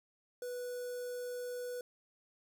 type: tone with notch filter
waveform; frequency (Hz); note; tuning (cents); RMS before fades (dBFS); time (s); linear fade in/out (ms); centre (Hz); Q
square; 492; B4; -7; -41; 0.42-1.81; 2; 2600; 0.52
effects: none